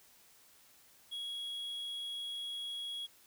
triangle tone, 3322 Hz, G#7, in tune, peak -37 dBFS, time 1.11-3.07 s, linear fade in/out 20 ms, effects white hiss -63 dBFS RMS until 3.26 s

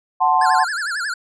sine chord, F# diminished, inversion none, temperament equal, 740 / 880 / 1046.5 Hz, F#5 / A5 / C6, 0 / 0 / 0 cents, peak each -17 dBFS, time 0.2-0.65 s, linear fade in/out 20 ms
square tone with vibrato, 1548 Hz, G6, 22 cents flat, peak -22 dBFS, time 0.41-1.14 s, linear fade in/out 5 ms, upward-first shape sine, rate 11 Hz, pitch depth 210 cents each way
effects resampled to 22050 Hz

